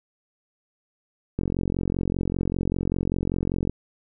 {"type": "click train", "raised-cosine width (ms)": 3, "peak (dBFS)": -12, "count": 105, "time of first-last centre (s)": [1.39, 3.696], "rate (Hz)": 45.1, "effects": []}